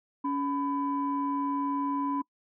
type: tone pair together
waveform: sine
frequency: 281 / 1000 Hz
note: C#4 / B5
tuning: +24 / +21 cents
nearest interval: octave + minor seventh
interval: 2197 cents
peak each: -28 / -30 dBFS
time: 0.24-2.22 s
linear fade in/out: 10 ms
effects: noise-tail reverb RT60 0.1 s tail -25 dB re dry + tanh soft clip ceiling -20 dBFS